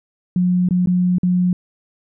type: tone with dropouts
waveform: sine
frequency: 180 Hz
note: F#3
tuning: 47 cents flat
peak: -13 dBFS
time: 0.36-1.53 s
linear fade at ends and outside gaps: 2 ms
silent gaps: 0.688-0.708 / 0.86-0.872 / 1.184-1.232 s
effects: none